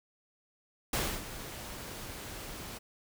pink noise with ADSR envelope, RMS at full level -30 dBFS, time 0.93-2.79 s, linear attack 4 ms, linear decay 280 ms, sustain -13 dB, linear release 19 ms, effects none

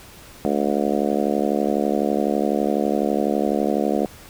harmonic tone, 72 Hz, D2, 34 cents flat, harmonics 3 / 4 / 5 / 6 / 7 / 8 / 9 / 10, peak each -24 / -25 / -26 / -27 / -27 / -28 / -29 / -29 dBFS, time 0.45-4.06 s, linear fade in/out 0 ms, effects pink hiss -44 dBFS RMS until 4.29 s

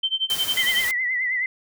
sine tone with tremolo, 3110 Hz, G7, 14 cents flat, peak -18 dBFS, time 0.03-0.85 s, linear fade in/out 5 ms, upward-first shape sine, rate 11 Hz, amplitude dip 95%
white noise, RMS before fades -30 dBFS, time 0.3-0.91 s, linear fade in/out 0 ms
sine tone with vibrato, 2003 Hz, B6, 24 cents sharp, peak -21 dBFS, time 0.57-1.46 s, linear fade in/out 2 ms, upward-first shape triangle, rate 9.5 Hz, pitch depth 84 cents each way
effects none

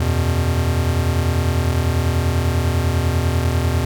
square chord, E suspended second, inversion none, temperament equal, 82.41 / 92.5 / 123.47 Hz, E2 / F#2 / B2, 0 / 0 / 0 cents, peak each -19 / -24 / -22 dBFS, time 0-3.85 s, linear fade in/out 5 ms, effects none

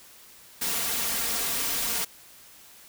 white noise with comb filter, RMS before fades -28 dBFS, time 0.61-2.05 s, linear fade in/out 10 ms, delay 4.3 ms, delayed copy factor +0.6, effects white hiss -51 dBFS RMS until 2.88 s

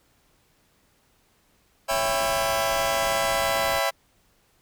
sawtooth chord, C# half-diminished seventh, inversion none, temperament just, 554.4 / 665.2 / 798.3 / 997.9 Hz, C#5 / E5 / G5 / B5, 0 / +16 / +31 / +18 cents, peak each -24 / -22 / -25 / -26 dBFS, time 1.88-3.91 s, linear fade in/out 20 ms
pink noise, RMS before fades -37 dBFS, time 1.91-3.79 s, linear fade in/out 0 ms
effects pink hiss -64 dBFS RMS until 4.61 s

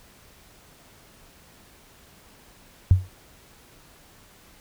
sine tone with exponential decay, 92.5 Hz, F#2, in tune, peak -8 dBFS, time 2.91-3.09 s, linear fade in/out 0 ms, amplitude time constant 38 ms, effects pink hiss -53 dBFS RMS until 4.6 s

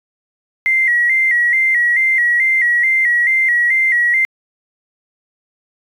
triangle tone with vibrato, 2000 Hz, B6, 21 cents sharp, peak -7 dBFS, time 0.66-4.25 s, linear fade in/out 0 ms, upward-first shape square, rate 2.3 Hz, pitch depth 74 cents each way, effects tanh soft clip ceiling -9 dBFS

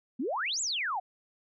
sine exponential two-way sweep, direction up then down, 220 to 7902 to 697 Hz, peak -29 dBFS, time 0.19-1 s, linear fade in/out 10 ms, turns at 0.61 s, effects none

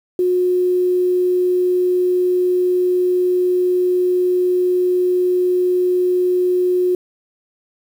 sine tone with quantisation, 362 Hz, F#4, 38 cents flat, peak -13 dBFS, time 0.19-6.95 s, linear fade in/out 2 ms, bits 7, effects none

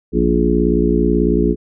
harmonic tone with a mistuned harmonic, 58.27 Hz, A#1, in tune, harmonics 1 / 3 / 4 / 5 / 6 / 7, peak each -19 / -19 / -19 / -19 / -19 / -19 dBFS, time 0.12-1.56 s, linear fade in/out 50 ms, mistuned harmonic 7, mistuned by +54 cents, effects none

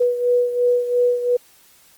sine beating tone pair, 488.4 / 491.3 Hz, B4 / B4, -19 / -9 cents, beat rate 2.9 Hz, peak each -16 / -22 dBFS, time 0-1.37 s, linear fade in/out 10 ms, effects white hiss -52 dBFS RMS until 1.97 s + Opus 24 kbps

